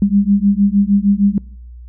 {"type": "beating tone pair", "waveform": "sine", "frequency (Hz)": [197.7, 204.2], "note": ["G3", "G#3"], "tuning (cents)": [15, -29], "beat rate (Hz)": 6.5, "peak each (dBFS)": -13, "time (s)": [0.02, 1.38], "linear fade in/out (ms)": 2, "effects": ["noise-tail reverb RT60 0.7 s tail -26 dB re dry", "added 60 Hz sine -32 dBFS peak until 1.88 s"]}